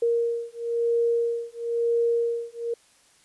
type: beating tone pair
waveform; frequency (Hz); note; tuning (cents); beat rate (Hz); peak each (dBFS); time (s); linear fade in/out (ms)
sine; 467.3 / 468.3; A#4 / A#4; +4 / +8; 1; -25; 0.02-2.74; 5
effects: white hiss -59 dBFS RMS until 3.24 s + resampled to 24000 Hz